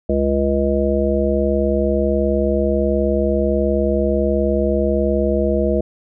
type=harmonic tone; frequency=69.3 Hz; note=C#2; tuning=in tune; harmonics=1 / 3 / 5 / 7 / 9; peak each=-21 / -21 / -21 / -21 / -21 dBFS; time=0.09-5.81 s; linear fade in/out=5 ms; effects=none